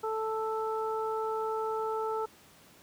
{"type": "harmonic tone", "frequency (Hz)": 440, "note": "A4", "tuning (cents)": 0, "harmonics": [1, 2, 3], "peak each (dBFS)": [-32, -35, -37], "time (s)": [0.03, 2.26], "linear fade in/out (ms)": 10, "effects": ["pink hiss -57 dBFS RMS until 2.82 s", "high-pass 100 Hz 12 dB/octave"]}